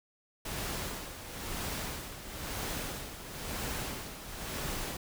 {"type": "noise with tremolo", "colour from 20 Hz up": "pink", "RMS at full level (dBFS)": -36, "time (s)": [0.45, 4.97], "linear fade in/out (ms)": 5, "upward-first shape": "sine", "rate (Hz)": 1, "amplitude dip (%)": 65, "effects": []}